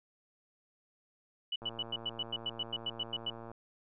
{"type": "tone bursts", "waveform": "sine", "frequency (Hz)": 2960, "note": "F#7", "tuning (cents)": 0, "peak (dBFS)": -32, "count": 14, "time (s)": [1.52, 3.301], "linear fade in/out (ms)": 5, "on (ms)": 39, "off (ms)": 95}
{"type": "click train", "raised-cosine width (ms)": 1, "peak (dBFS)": -33, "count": 219, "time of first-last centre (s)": [1.62, 3.516], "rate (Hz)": 115}
{"effects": []}